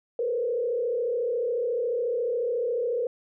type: tone with frequency modulation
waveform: sine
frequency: 480.4 Hz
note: B4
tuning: 48 cents flat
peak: -24 dBFS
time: 0.19-3.07 s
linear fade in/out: 2 ms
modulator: 34.1 Hz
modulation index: 1
effects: none